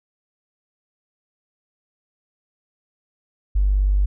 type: tone with tanh clipping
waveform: triangle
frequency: 49 Hz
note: G1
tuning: in tune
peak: -14 dBFS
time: 3.55-4.06 s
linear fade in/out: 10 ms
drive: 2 dB
effects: none